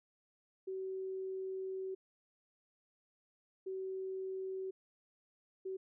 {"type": "tone bursts at uneven times", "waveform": "sine", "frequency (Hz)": 379.6, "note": "F#4", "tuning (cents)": 44, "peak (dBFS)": -38, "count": 3, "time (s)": [[0.67, 1.95], [3.66, 4.71], [5.65, 5.77]], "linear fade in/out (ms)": 10, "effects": []}